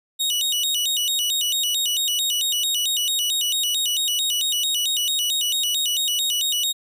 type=tone with vibrato; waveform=sawtooth; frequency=3322 Hz; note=G#7; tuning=in tune; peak=-17 dBFS; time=0.19-6.73 s; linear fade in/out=20 ms; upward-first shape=square; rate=4.5 Hz; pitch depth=210 cents each way; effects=none